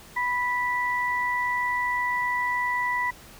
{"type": "tone pair together", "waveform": "sine", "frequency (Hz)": [987, 1966], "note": ["B5", "B6"], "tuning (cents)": [-1, -8], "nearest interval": "octave", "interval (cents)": 1193, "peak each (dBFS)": -26, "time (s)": [0.16, 3.11], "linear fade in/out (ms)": 10, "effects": ["pink hiss -48 dBFS RMS until 3.39 s"]}